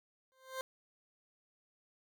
20% pulse tone with exponential growth, 523.3 Hz, C5, in tune, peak -30 dBFS, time 0.32-0.61 s, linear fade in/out 0 ms, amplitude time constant 62 ms, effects none

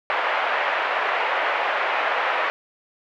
pink band-pass noise, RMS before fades -23 dBFS, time 0.1-2.5 s, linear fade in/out 0 ms, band 590 to 2500 Hz, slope 24 dB/octave, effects none

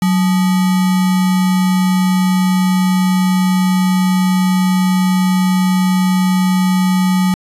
sine tone with sample-and-hold, 185 Hz, F#3, in tune, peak -10 dBFS, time 0.02-7.34 s, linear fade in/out 2 ms, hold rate 1050 Hz, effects resampled to 32000 Hz

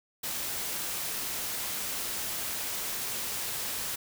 white noise, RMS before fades -34 dBFS, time 0.23-3.96 s, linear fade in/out 10 ms, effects none

